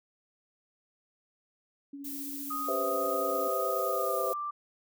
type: tone with tremolo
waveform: sine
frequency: 280.9 Hz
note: C#4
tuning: 23 cents sharp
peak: -38 dBFS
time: 1.93-3.48 s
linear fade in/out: 5 ms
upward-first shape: triangle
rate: 15 Hz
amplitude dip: 40%
type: noise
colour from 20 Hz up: violet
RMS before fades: -40 dBFS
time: 2.04-4.34 s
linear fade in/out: 10 ms
type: tone with pitch glide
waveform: sine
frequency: 1244.5 to 1178 Hz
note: D#6 to D6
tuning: 0 to +5 cents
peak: -32 dBFS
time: 2.5-4.51 s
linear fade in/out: 10 ms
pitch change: -95 cents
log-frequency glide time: 3.83-4.38 s
type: chord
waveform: sine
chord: C major seventh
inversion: second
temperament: equal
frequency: 392 / 493.9 / 523.3 / 659.3 Hz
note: G4 / B4 / C5 / E5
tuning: 0 / 0 / 0 / 0 cents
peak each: -36 / -37 / -33 / -34 dBFS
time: 2.68-4.33 s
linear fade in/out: 5 ms
effects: none